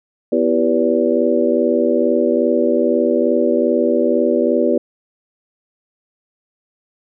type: harmonic tone with a mistuned harmonic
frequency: 82.41 Hz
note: E2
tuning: in tune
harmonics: 3 / 4 / 5 / 6 / 7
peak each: -19 / -19 / -19 / -19 / -19 dBFS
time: 0.32-4.78 s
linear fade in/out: 5 ms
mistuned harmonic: 5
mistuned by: -82 cents
effects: none